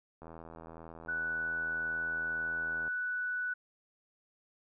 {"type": "click train", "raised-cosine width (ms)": 1, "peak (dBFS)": -34, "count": 219, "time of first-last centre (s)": [0.22, 2.879], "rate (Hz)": 82}
{"type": "tone", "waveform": "sine", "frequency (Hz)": 1483, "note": "F#6", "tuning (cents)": 4, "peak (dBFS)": -32, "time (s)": [1.08, 3.54], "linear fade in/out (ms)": 10}
{"effects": []}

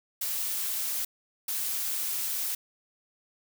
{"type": "noise bursts at uneven times", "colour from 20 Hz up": "blue", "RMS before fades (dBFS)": -31, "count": 2, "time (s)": [[0.21, 1.05], [1.48, 2.55]], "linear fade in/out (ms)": 5, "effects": []}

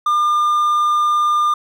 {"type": "tone", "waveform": "triangle", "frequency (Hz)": 1203, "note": "D6", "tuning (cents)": 41, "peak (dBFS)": -11, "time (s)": [0.06, 1.54], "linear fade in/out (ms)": 5, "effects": []}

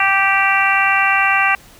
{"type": "harmonic tone", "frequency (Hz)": 390.6, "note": "G4", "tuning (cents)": -6, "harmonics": [2, 3, 4, 5, 6, 7], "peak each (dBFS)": [-19, -19, -19, -19, -19, -19], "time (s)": [0, 1.55], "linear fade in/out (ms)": 2, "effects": ["pink hiss -44 dBFS RMS until 1.79 s"]}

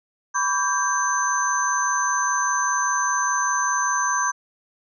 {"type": "tone cluster", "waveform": "sine", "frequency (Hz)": [993, 1138, 1584, 6160], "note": ["B5", "C#6", "G6", "G8"], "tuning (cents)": [9, 45, 18, -31], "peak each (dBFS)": -25, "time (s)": [0.34, 4.32], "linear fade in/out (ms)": 20, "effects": []}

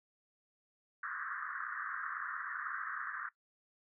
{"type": "band-pass noise", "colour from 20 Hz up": "white", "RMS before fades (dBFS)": -41, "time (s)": [1.03, 3.29], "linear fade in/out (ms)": 5, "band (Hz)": [1100, 1800], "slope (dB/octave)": 96, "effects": ["noise-tail reverb RT60 0.1 s tail -18 dB re dry"]}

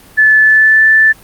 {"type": "tone with pitch glide", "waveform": "sine", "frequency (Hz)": [1737, 1759.2], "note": ["A6", "A6"], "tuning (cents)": [-23, -1], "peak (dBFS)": -4, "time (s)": [0.17, 1.13], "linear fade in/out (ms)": 20, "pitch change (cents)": 22, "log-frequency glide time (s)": [0.4, 0.84], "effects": ["pink hiss -40 dBFS RMS until 1.23 s", "Opus 32 kbps"]}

